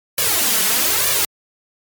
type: noise with flanger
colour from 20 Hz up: white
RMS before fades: -17 dBFS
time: 0.18-1.25 s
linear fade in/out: 2 ms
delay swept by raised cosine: 1.7 to 4.7 ms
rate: 1.1 Hz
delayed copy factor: +0.85
effects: high-pass 80 Hz 12 dB/octave + MP3 96 kbps